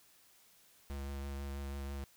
square tone with vibrato, 69.5 Hz, C#2, 5 cents sharp, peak -40 dBFS, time 0.9-2.04 s, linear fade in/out 0 ms, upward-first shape triangle, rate 6.1 Hz, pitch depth 21 cents each way, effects white hiss -65 dBFS RMS until 2.16 s

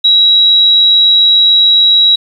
sine tone, 3871 Hz, B7, 35 cents flat, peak -4 dBFS, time 0.04-2.16 s, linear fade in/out 10 ms, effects 7-bit

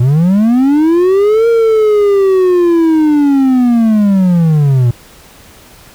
triangle linear two-way sweep, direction up then down, 116.54 to 466.2 to 116.54 Hz, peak -4 dBFS, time 0-4.91 s, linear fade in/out 5 ms, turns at 1.48 s, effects pink hiss -39 dBFS RMS until 5.94 s

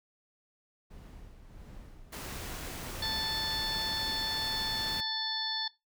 brown noise with tremolo, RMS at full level -47 dBFS, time 0.9-3.95 s, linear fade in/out 10 ms, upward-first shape sine, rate 1.5 Hz, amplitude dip 50%
pink noise, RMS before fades -41 dBFS, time 2.12-5.01 s, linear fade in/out 10 ms
harmonic tone, 880 Hz, A5, in tune, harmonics 1 / 2 / 4 / 5 / 6, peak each -41 / -40 / -35 / -34 / -45 dBFS, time 3.02-5.68 s, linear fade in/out 5 ms
effects noise-tail reverb RT60 0.2 s tail -19 dB re dry

